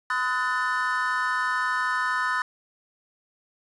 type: tone cluster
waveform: triangle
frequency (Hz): 1014 / 1266 / 1479 / 1776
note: B5 / D#6 / F#6 / A6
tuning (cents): +45 / +30 / -1 / +16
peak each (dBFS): -27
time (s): 0.1-2.42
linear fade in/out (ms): 2
effects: resampled to 22050 Hz + 8-bit